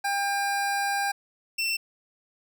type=tone pair in turn; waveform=25% pulse; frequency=800 / 2691 Hz; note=G5 / E7; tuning=+35 / +35 cents; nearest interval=octave + major sixth; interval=2100 cents; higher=second; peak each=-21 dBFS; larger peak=neither; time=0.04-1.12 / 1.58-1.77 s; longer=first; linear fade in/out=10 ms; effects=none